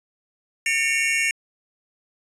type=tone cluster; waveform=square; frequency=1811 / 2217 / 2359 / 2760 Hz; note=A6 / C#7 / D7 / F7; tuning=+49 / 0 / +7 / -21 cents; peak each=-28 / -23 / -29 / -26 dBFS; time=0.66-1.31 s; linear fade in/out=2 ms; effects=resampled to 24000 Hz